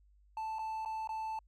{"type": "tone with dropouts", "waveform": "triangle", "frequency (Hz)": 880, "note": "A5", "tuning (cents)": 0, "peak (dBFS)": -34, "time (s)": [0.37, 1.39], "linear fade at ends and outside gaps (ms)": 2, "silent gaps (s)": [[0.586, 0.591], [0.85, 0.858], [1.074, 1.091]], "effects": ["added 50 Hz sine -62 dBFS peak until 1.47 s"]}